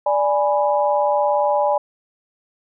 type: chord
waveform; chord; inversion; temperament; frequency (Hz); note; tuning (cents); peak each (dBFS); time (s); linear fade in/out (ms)
sine; G# diminished; second; equal; 587.3 / 830.6 / 987.8; D5 / G#5 / B5; 0 / 0 / 0; -18 / -19 / -23; 0.06-1.78; 5
effects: none